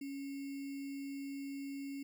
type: tone with sample-and-hold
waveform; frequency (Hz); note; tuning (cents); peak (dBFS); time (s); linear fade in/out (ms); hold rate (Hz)
sine; 277.2; C#4; 0; -40; 0.01-2.03; 5; 2450
effects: none